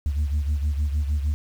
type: beating tone pair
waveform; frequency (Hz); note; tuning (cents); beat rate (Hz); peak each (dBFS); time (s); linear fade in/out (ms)
sine; 72.5 / 79; D2 / D#2; -22 / +27; 6.5; -20 / -26; 0.06-1.34; 0
effects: tanh soft clip ceiling -18 dBFS + 8-bit